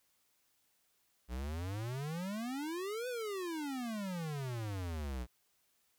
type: exponential two-way sweep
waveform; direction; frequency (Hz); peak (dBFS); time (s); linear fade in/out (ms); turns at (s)
square; up then down; 58.27 to 510 to 58.27; -38; 1.28-5.27; 50; 3.08
effects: white hiss -75 dBFS RMS until 5.98 s